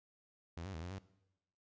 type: tone with pitch steps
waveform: sawtooth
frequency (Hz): 84 / 96.8 / 79.9 / 88.4 / 96.3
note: E2 / G2 / D#2 / F2 / G2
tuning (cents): +33 / -21 / +47 / +22 / -30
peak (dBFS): -39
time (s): 0.57-0.985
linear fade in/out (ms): 0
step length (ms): 83
effects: noise-tail reverb RT60 0.9 s tail -19 dB re dry + resampled to 16000 Hz